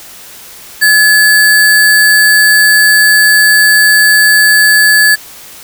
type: tone with sample-and-hold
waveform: sine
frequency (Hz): 1708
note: G#6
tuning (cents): +48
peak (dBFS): -3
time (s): 0.81-5.16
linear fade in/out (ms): 20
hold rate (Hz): 6300
effects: white hiss -32 dBFS RMS until 5.63 s